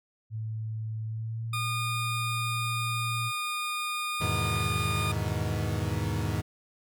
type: tone with pitch glide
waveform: sine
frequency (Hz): 110 to 116.07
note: A2 to A#2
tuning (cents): 0 to -7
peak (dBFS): -31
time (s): 0.3-3.32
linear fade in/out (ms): 50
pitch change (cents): +93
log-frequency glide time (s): 1.06-1.69
type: tone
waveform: 20% pulse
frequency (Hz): 1221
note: D#6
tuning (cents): -33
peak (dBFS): -25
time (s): 1.53-5.12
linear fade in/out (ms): 5
type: chord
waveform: 40% pulse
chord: E major seventh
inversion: none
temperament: equal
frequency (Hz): 82.41 / 103.83 / 123.47 / 155.56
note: E2 / G#2 / B2 / D#3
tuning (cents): 0 / 0 / 0 / 0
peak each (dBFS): -33 / -30 / -35 / -34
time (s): 4.2-6.42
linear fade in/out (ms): 20
effects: none